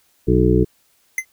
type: harmonic tone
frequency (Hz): 61.74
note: B1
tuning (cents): 0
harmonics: 1 / 2 / 3 / 5 / 6 / 7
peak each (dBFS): -19 / -19 / -19 / -19 / -19 / -19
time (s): 0.27-0.65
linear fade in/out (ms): 20
type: tone with exponential decay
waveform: square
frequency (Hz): 2061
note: C7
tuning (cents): -27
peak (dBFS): -15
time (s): 1.18-1.25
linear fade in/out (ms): 2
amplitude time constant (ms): 15
effects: white hiss -60 dBFS RMS until 1.32 s